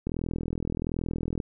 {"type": "click train", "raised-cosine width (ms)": 3, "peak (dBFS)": -17, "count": 56, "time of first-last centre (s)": [0.07, 1.402], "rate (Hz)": 41.3, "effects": []}